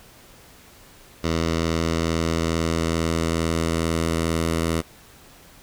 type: tone with low-pass filter sweep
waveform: 10% pulse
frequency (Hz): 82.3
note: E2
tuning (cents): -2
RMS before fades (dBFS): -23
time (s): 1.23-4.82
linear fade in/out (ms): 20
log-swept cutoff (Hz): 5800 to 11000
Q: 1.3
effects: pink hiss -49 dBFS RMS until 5.62 s